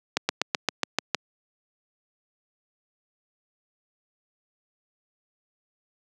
slowing click train, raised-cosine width 0.2 ms, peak -4 dBFS, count 8, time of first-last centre 0.17-1.147 s, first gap 120 ms, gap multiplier 1.05, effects high-pass 200 Hz 12 dB/octave

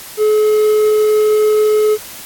triangle tone, 427.3 Hz, G#4, 49 cents sharp, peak -7 dBFS, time 0.17-1.98 s, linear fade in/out 50 ms, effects white hiss -32 dBFS RMS until 2.25 s + AAC 64 kbps

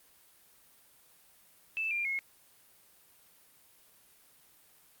sine tone with pitch steps, 2637 / 2390 / 2167 Hz, E7 / D7 / C#7, 0 / +30 / -40 cents, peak -30 dBFS, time 1.77-2.19 s, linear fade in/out 0 ms, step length 140 ms, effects white hiss -62 dBFS RMS until 5 s + Opus 32 kbps

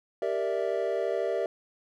triangle chord, E half-diminished seventh, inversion first, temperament equal, 392 / 466.2 / 587.3 / 659.3 Hz, G4 / Bb4 / D5 / E5, 0 / 0 / 0 / 0 cents, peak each -30 dBFS, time 0.22-1.46 s, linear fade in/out 2 ms, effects none

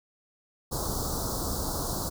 pink band-stop noise, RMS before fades -31 dBFS, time 0.71-2.1 s, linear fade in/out 20 ms, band 1300 to 4200 Hz, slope 48 dB/octave, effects none

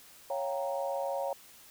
sine chord, G half-diminished seventh, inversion second, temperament equal, 554.4 / 698.5 / 784 / 932.3 Hz, Db5 / F5 / G5 / Bb5, 0 / 0 / 0 / 0 cents, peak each -33 / -38 / -39 / -39 dBFS, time 0.3-1.33 s, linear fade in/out 2 ms, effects white hiss -55 dBFS RMS until 1.7 s

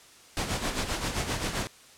pink noise with tremolo, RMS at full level -28 dBFS, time 0.37-1.67 s, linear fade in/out 0 ms, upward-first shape sine, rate 7.6 Hz, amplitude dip 60%, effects white hiss -53 dBFS RMS until 1.97 s + low-pass 9000 Hz 12 dB/octave

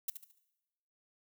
violet noise with echo, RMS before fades -34 dBFS, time 0.08-0.1 s, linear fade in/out 5 ms, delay 72 ms, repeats 4, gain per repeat -9 dB, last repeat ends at 0.388 s, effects noise-tail reverb RT60 1.0 s tail -19 dB re dry

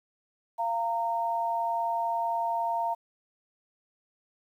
sine tone pair together, 690 / 921 Hz, F5 / A#5, -21 / -21 cents, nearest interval perfect fourth, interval 500 cents, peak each -30 / -28 dBFS, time 0.58-2.95 s, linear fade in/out 20 ms, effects 10-bit

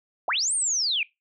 sine linear two-way sweep, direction up then down, 545 to 9080 to 2312 Hz, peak -22 dBFS, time 0.28-1.03 s, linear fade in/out 2 ms, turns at 0.54 s, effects noise-tail reverb RT60 0.2 s tail -22 dB re dry

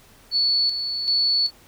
sine tone with tremolo, 4435 Hz, C#8, in tune, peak -17 dBFS, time 0.31-1.51 s, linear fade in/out 50 ms, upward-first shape square, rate 1.3 Hz, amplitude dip 55%, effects pink hiss -52 dBFS RMS until 1.67 s

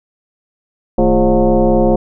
sine tone with frequency modulation, 155.56 Hz, D#3, in tune, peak -8 dBFS, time 0.98-1.96 s, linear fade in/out 5 ms, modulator 188 Hz, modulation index 2.8, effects none

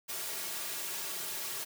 white noise with comb filter, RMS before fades -38 dBFS, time 0.08-1.65 s, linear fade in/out 20 ms, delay 3.9 ms, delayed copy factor -0.8, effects high-pass 200 Hz 12 dB/octave

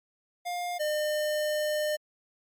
square tone pair in turn, 707 / 604.9 Hz, F5 / D#5, +21 / -49 cents, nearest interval minor third, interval 270 cents, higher first, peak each -31 / -27 dBFS, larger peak second, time 0.45-0.79 / 0.79-1.97 s, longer second, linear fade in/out 20 ms, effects MP3 64 kbps

